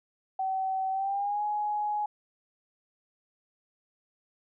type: tone with pitch glide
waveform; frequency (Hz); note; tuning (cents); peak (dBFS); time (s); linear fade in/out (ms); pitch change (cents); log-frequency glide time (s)
sine; 763 to 836.9; G5 to G#5; -47 to +13; -27; 0.39-2.06; 5; +160; 0.91-1.43
effects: none